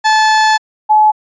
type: tone pair in turn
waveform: 30% pulse / sine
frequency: 868 / 855.6 Hz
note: A5 / A5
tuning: -24 / -49 cents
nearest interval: unison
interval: 25 cents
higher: first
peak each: -5 dBFS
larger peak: neither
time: 0.04-0.58 / 0.89-1.12 s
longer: first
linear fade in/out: 20 ms
effects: resampled to 16000 Hz